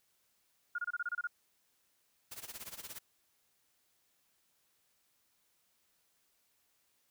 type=tone bursts; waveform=sine; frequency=1425 Hz; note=F6; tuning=34 cents sharp; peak=-33 dBFS; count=9; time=0.75-1.272 s; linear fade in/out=5 ms; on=34 ms; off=27 ms
type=noise with tremolo; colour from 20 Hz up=white; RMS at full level=-44 dBFS; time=2.31-2.99 s; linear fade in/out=10 ms; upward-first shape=sine; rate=17 Hz; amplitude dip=85%
effects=white hiss -75 dBFS RMS until 7.1 s